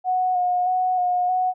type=tone with vibrato; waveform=sine; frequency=729 Hz; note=F#5; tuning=26 cents flat; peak=-18 dBFS; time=0.04-1.54 s; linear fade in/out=50 ms; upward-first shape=square; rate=1.6 Hz; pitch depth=20 cents each way; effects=none